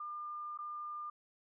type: tone with dropouts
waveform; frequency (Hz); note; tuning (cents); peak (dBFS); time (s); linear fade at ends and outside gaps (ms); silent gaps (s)
sine; 1202; D6; +40; -40; 0-1.1; 5; 0.576-0.587
effects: none